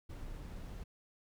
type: noise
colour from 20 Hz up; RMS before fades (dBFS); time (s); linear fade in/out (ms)
brown; -45; 0.09-0.84; 10
effects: none